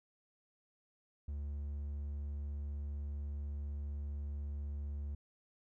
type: tone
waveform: triangle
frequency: 72.1 Hz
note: D2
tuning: 31 cents flat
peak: -36 dBFS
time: 1.28-5.15 s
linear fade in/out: 5 ms
effects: none